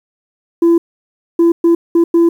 sine tone bursts at uneven times, 337.4 Hz, E4, 40 cents sharp, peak -4 dBFS, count 5, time 0.62-0.78 / 1.39-1.52 / 1.64-1.75 / 1.95-2.04 / 2.14-2.29 s, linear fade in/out 5 ms, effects tanh soft clip ceiling -5 dBFS + 7-bit

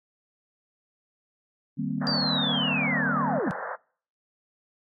sine chord, C minor seventh, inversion first, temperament equal with one note detuned, 153.16 / 196 / 233.1 / 261.6 Hz, Eb3 / G3 / Bb3 / C4, -27 / 0 / 0 / 0 cents, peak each -32 dBFS, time 1.77-3.4 s, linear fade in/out 20 ms
pink band-pass noise, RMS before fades -34 dBFS, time 2.01-3.76 s, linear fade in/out 10 ms, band 470 to 1800 Hz, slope 96 dB/octave
sine linear sweep, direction down, 4787 to 140.5 Hz, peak -25 dBFS, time 2.07-3.51 s, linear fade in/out 0 ms
effects noise-tail reverb RT60 0.5 s tail -26 dB re dry + AAC 32 kbps

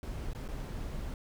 brown noise with dropouts, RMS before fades -38 dBFS, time 0.03-1.14 s, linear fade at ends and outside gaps 1 ms, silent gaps 0.333-0.349 / 0.479-0.487 s, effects none

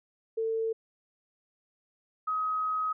sine tone pair in turn, 448.2 / 1265.4 Hz, A4 / D#6, +32 / +29 cents, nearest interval octave + tritone, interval 1797 cents, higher second, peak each -27 dBFS, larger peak neither, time 0.37-0.73 / 2.27-2.93 s, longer second, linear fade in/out 10 ms, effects none

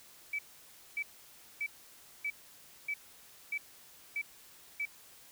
sine tone bursts, 2300 Hz, D7, 37 cents flat, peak -32 dBFS, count 8, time 0.33-4.854 s, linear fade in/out 5 ms, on 58 ms, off 580 ms, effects white hiss -57 dBFS RMS until 5.31 s

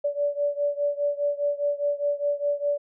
sine beating tone pair, 576 / 580.9 Hz, D5 / D5, -34 / -19 cents, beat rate 4.9 Hz, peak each -25 / -27 dBFS, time 0.04-2.78 s, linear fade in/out 10 ms, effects none

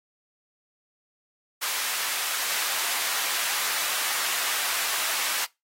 pink high-pass noise, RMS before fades -28 dBFS, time 1.61-5.46 s, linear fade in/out 20 ms, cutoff 1200 Hz, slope 12 dB/octave, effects noise-tail reverb RT60 0.2 s tail -21 dB re dry + AAC 48 kbps

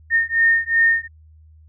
sine beating tone pair, 1829 / 1831.7 Hz, A#6 / A#6, -33 / -31 cents, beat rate 2.7 Hz, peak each -17 dBFS, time 0.1-1.08 s, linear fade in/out 50 ms, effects added 78 Hz sine -45 dBFS peak until 1.68 s

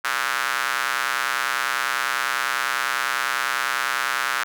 square tone with high-pass filter, 65 Hz, C2, 11 cents flat, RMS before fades -24 dBFS, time 0.04-4.44 s, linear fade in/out 10 ms, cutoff 1400 Hz, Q 2.8, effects none

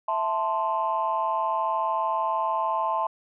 sine chord, A minor, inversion second, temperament equal, 659.3 / 880 / 1046.5 Hz, E5 / A5 / C6, 0 / 0 / 0 cents, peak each -29 / -26 / -26 dBFS, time 0.08-3.07 s, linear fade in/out 5 ms, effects tanh soft clip ceiling -15 dBFS

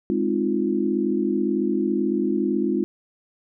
sine chord, F minor seventh, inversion first, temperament equal, 207.7 / 261.6 / 311.1 / 349.2 Hz, Ab3 / C4 / Eb4 / F4, 0 / 0 / 0 / 0 cents, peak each -25 / -26 / -26 / -24 dBFS, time 0.1-2.84 s, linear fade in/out 0 ms, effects none

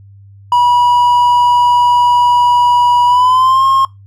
triangle tone with pitch glide, 972 to 1072.3 Hz, B5 to C6, -28 to +42 cents, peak -5 dBFS, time 0.52-3.85 s, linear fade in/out 2 ms, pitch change +170 cents, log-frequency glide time 3.06-3.65 s, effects noise-tail reverb RT60 0.2 s tail -23 dB re dry + added 99 Hz sine -36 dBFS peak until 4.06 s

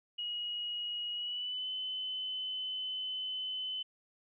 sine tone with pitch glide, 2897 to 3032 Hz, F#7 to F#7, -37 to +42 cents, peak -35 dBFS, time 0.18-3.83 s, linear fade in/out 10 ms, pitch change +79 cents, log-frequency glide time 1.14-1.68 s, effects none

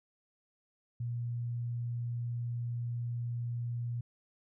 sine tone, 119.3 Hz, A#2, 41 cents sharp, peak -33 dBFS, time 1-4.01 s, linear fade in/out 5 ms, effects none

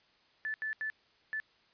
sine tone bursts at uneven times, 1748 Hz, A6, 12 cents flat, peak -33 dBFS, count 4, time 0.45-0.54 / 0.62-0.73 / 0.81-0.9 / 1.33-1.4 s, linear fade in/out 0 ms, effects white hiss -67 dBFS RMS until 1.73 s + resampled to 11025 Hz

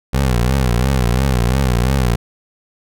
20% pulse tone with vibrato, 63.2 Hz, B1, 41 cents sharp, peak -8 dBFS, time 0.13-2.16 s, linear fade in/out 10 ms, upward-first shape triangle, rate 2.9 Hz, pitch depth 170 cents each way, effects none

